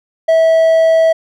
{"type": "tone", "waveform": "triangle", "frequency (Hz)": 650, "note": "E5", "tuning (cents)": -24, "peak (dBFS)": -5, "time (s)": [0.28, 1.13], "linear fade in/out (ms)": 10, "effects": []}